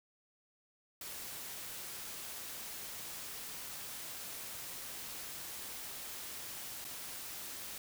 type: noise with dropouts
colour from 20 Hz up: white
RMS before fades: -45 dBFS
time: 1.01-7.78 s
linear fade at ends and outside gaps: 2 ms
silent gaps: 6.844-6.849 s
effects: none